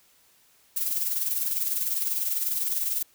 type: noise with tremolo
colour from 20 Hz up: violet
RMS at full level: -25 dBFS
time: 0.76-3.03 s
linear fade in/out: 10 ms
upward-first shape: sine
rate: 20 Hz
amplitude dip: 55%
effects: white hiss -61 dBFS RMS until 3.14 s